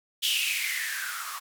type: noise with band-pass filter sweep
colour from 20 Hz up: violet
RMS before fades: -30 dBFS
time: 0.22-1.4 s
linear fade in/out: 20 ms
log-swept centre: 3200 to 1100 Hz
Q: 7.8
effects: none